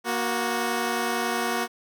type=tone pair together; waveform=10% pulse; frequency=235.8 / 369.2 Hz; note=A#3 / F#4; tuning=+20 / -4 cents; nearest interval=minor sixth; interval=776 cents; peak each=-19 dBFS; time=0.04-1.68 s; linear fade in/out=50 ms; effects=none